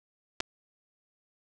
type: clicks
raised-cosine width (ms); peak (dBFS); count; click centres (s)
0.2; -13; 2; 0.403 / 0.406
effects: none